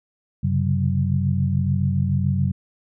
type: tone cluster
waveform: sine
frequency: 93.3 / 135.2 / 142.2 / 188.5 Hz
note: F#2 / C#3 / C#3 / F#3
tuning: +15 / -43 / +45 / +32 cents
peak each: -22 / -22 / -28 / -24 dBFS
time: 0.43-2.52 s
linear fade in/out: 10 ms
effects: none